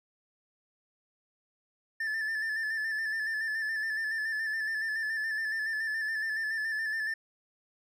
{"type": "tone with vibrato", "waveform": "triangle", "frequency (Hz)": 1760, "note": "A6", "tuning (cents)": 0, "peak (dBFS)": -28, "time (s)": [2, 7.14], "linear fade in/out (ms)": 5, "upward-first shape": "square", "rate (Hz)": 7.1, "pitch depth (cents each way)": 35, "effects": []}